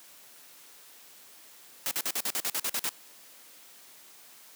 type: noise bursts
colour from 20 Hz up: white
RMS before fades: -30 dBFS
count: 11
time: 1.86-2.891 s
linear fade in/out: 0 ms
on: 51 ms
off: 47 ms
effects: white hiss -53 dBFS RMS until 4.55 s + high-pass 200 Hz 12 dB/octave